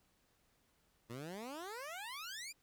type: exponential sweep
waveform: 15% pulse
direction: up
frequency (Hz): 111.2 to 2489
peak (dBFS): -38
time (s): 1.09-2.53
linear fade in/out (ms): 20
effects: pink hiss -75 dBFS RMS until 2.62 s